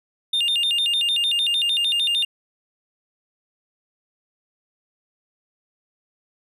triangle tone with vibrato, 3194 Hz, G7, 32 cents sharp, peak -17 dBFS, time 0.33-2.25 s, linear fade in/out 5 ms, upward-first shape square, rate 6.6 Hz, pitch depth 220 cents each way, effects none

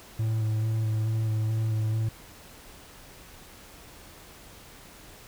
triangle tone with vibrato, 110 Hz, A2, in tune, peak -22 dBFS, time 0.19-2.09 s, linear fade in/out 5 ms, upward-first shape square, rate 2.3 Hz, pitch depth 15 cents each way, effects pink hiss -49 dBFS RMS until 5.27 s

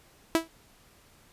sawtooth tone with exponential decay, 327.3 Hz, E4, 12 cents flat, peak -14 dBFS, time 0.35-0.48 s, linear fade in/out 0 ms, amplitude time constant 28 ms, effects pink hiss -59 dBFS RMS until 1.32 s + resampled to 32000 Hz

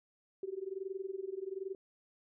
sine tone with amplitude modulation, 384.7 Hz, G4, 33 cents flat, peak -34 dBFS, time 0.43-1.75 s, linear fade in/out 2 ms, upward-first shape sine, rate 21.2 Hz, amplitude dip 90%, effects none

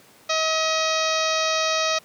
harmonic tone with a mistuned harmonic, 637 Hz, D#5, 41 cents sharp, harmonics 1 / 2 / 3 / 4 / 5 / 6 / 7 / 8 / 9 / 10, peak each -25 / -26 / -31 / -29 / -33 / -29 / -32 / -32 / -31 / -37 dBFS, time 0.29-1.99 s, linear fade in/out 10 ms, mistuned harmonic 4, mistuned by -25 cents, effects pink hiss -52 dBFS RMS until 2.04 s + high-pass 150 Hz 12 dB/octave

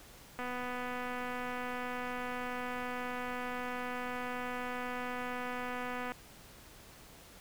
click train, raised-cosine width 0.5 ms, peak -25 dBFS, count 1422, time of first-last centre 0.39-6.12 s, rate 248 Hz, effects pink hiss -55 dBFS RMS until 7.4 s

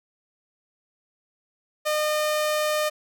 sawtooth tone, 608 Hz, D#5, 40 cents flat, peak -18 dBFS, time 1.85-2.9 s, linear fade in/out 20 ms, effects none

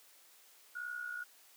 sine tone with amplitude modulation, 1447 Hz, F#6, 39 cents flat, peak -36 dBFS, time 0.75-1.24 s, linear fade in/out 10 ms, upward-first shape sine, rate 61.9 Hz, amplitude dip 65%, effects white hiss -62 dBFS RMS until 1.56 s + high-pass 400 Hz 12 dB/octave

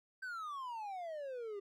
triangle exponential sweep, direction down, 1568 to 392 Hz, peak -39 dBFS, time 0.22-1.6 s, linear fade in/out 10 ms, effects none

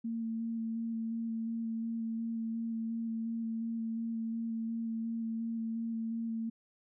sine tone with vibrato, 227.2 Hz, A#3, 44 cents flat, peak -33 dBFS, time 0.04-6.5 s, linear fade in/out 10 ms, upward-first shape square, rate 2.8 Hz, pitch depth 12 cents each way, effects none

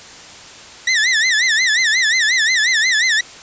sawtooth tone with vibrato, 1882 Hz, A#6, 16 cents sharp, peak -9 dBFS, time 0.87-3.21 s, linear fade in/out 5 ms, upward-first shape sine, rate 5.6 Hz, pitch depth 170 cents each way, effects white hiss -37 dBFS RMS until 3.42 s + resampled to 16000 Hz

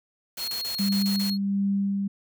triangle tone, 4295 Hz, C8, 44 cents sharp, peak -28 dBFS, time 0.37-1.38 s, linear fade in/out 50 ms
white noise bursts, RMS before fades -36 dBFS, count 7, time 0.37-1.302 s, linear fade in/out 5 ms, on 110 ms, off 27 ms
sine tone with tremolo, 198.3 Hz, G3, 20 cents sharp, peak -21 dBFS, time 0.79-2.08 s, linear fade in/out 10 ms, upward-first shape sine, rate 1.4 Hz, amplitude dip 30%
effects none

